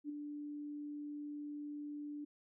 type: tone with ADSR envelope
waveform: sine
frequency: 293.7 Hz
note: D4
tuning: in tune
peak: -37 dBFS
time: 0.04-2.25 s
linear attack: 54 ms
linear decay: 10 ms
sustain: -5 dB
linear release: 10 ms
effects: none